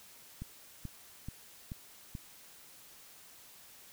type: click train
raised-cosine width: 5 ms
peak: -28 dBFS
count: 5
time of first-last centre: 0.42-2.152 s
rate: 2.31 Hz
effects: white hiss -56 dBFS RMS until 3.92 s